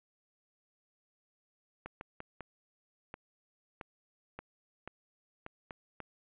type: clicks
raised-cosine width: 0.5 ms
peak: -27 dBFS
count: 11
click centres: 1.86 / 2.011 / 2.204 / 2.407 / 3.141 / 3.812 / 4.39 / 4.876 / 5.464 / 5.708 / 6.003 s
effects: resampled to 8000 Hz + 10-bit